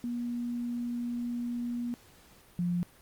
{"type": "tone pair in turn", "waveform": "sine", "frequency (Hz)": [239.9, 175.51], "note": ["A#3", "F3"], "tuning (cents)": [50, 9], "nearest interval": "perfect fourth", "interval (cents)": 541, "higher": "first", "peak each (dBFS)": [-31, -27], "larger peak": "second", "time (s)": [[0.04, 1.94], [2.59, 2.83]], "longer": "first", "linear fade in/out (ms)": 0, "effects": ["pink hiss -58 dBFS RMS until 3.01 s", "Opus 48 kbps"]}